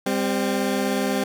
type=tone pair together; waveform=20% pulse; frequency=199.08 / 260 Hz; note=G3 / C4; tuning=+27 / -11 cents; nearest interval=perfect fourth; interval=462 cents; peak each=-19 dBFS; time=0.06-1.24 s; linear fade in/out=5 ms; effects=none